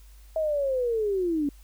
sine linear sweep, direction down, 645 to 277.2 Hz, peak -23 dBFS, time 0.36-1.49 s, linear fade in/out 2 ms, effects added 50 Hz sine -47 dBFS peak until 1.63 s + white hiss -60 dBFS RMS until 1.63 s

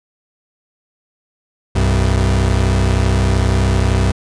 35% pulse tone pair together, 63.24 / 96 Hz, B1 / G2, +42 / -36 cents, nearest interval perfect fifth, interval 722 cents, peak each -13 dBFS, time 1.75-4.12 s, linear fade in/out 10 ms, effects resampled to 22050 Hz

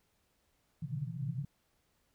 white band-pass noise, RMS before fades -38 dBFS, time 0.82-1.45 s, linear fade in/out 5 ms, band 120 to 160 Hz, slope 96 dB/octave, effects pink hiss -75 dBFS RMS until 2.14 s

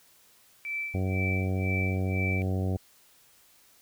sine tone with tremolo, 2325 Hz, D7, 18 cents flat, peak -29 dBFS, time 0.65-2.42 s, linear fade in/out 0 ms, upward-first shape sine, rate 2 Hz, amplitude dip 95%
harmonic tone, 94 Hz, F#2, 28 cents sharp, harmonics 1 / 2 / 3 / 4 / 5 / 6 / 7 / 8, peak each -27 / -33 / -37 / -39 / -41 / -43 / -44 / -45 dBFS, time 0.94-2.77 s, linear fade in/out 5 ms
effects white hiss -60 dBFS RMS until 3.81 s

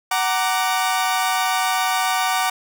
sawtooth chord, Gb augmented, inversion none, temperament equal with one note detuned, 747.3 / 932.3 / 1174.7 Hz, Gb5 / Bb5 / D6, +17 / 0 / 0 cents, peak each -17 / -21 / -20 dBFS, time 0.11-2.5 s, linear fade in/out 5 ms, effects none

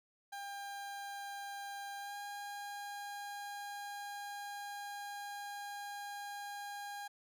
30% pulse tone with pitch glide, 801 to 812.7 Hz, G5 to G#5, +37 to -38 cents, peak -40 dBFS, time 0.32-7.08 s, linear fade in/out 10 ms, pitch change +25 cents, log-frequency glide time 1.99-2.16 s, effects none

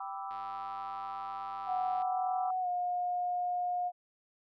sine chord, E minor seventh, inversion first, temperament equal, 784 / 987.8 / 1174.7 / 1318.5 Hz, G5 / B5 / D6 / E6, 0 / 0 / 0 / 0 cents, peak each -40 / -44 / -44 / -45 dBFS, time 0-2.51 s, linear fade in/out 5 ms
click train, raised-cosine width 0.3 ms, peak -38 dBFS, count 172, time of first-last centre 0.31-2.02 s, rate 100 Hz
sine tone with pitch glide, 742 to 715.5 Hz, F#5 to F5, +5 to +42 cents, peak -30 dBFS, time 1.66-3.92 s, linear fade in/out 50 ms, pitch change -63 cents, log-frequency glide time 2.6-2.68 s
effects none

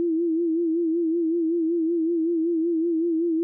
sine tone with vibrato, 331.9 Hz, E4, 12 cents sharp, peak -20 dBFS, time 0-3.43 s, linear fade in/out 0 ms, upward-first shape sine, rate 5.3 Hz, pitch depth 74 cents each way, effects none

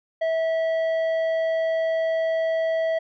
sine tone with tanh clipping, 650 Hz, E5, 24 cents flat, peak -22 dBFS, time 0.21-2.99 s, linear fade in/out 10 ms, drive 8 dB, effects none

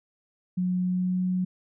sine tone with pitch glide, 181.7 to 183.28 Hz, F#3 to F#3, -31 to -16 cents, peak -23 dBFS, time 0.57-1.45 s, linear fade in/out 10 ms, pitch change +15 cents, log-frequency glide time 0.82-1.24 s, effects none

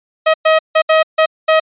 sawtooth tone bursts at uneven times, 634 Hz, D#5, 32 cents sharp, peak -4 dBFS, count 6, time 0.26-0.34 / 0.45-0.59 / 0.75-0.82 / 0.89-1.03 / 1.18-1.26 / 1.48-1.6 s, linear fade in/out 10 ms, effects resampled to 8000 Hz

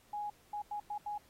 sine tone bursts at uneven times, 830.6 Hz, G#5, in tune, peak -36 dBFS, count 5, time 0.13-0.3 / 0.53-0.62 / 0.71-0.8 / 0.9-0.98 / 1.06-1.18 s, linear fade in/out 5 ms, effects pink hiss -66 dBFS RMS until 1.29 s + AAC 48 kbps

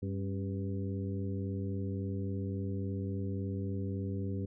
harmonic tone with a mistuned harmonic, 98 Hz, G2, in tune, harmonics 1 / 2 / 3 / 4 / 5, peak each -35 / -39 / -42 / -44 / -48 dBFS, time 0.02-4.46 s, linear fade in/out 10 ms, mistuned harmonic 3, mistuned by -87 cents, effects none

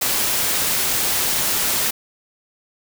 white noise, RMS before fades -20 dBFS, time 0.01-1.91 s, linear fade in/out 10 ms, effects none

